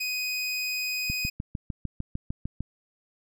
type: tone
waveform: 25% pulse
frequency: 2500 Hz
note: D#7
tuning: 8 cents sharp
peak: -24 dBFS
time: 0-1.3 s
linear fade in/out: 10 ms
type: click train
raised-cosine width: 5 ms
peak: -19 dBFS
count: 11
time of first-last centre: 1.1-2.606 s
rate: 6.64 Hz
effects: none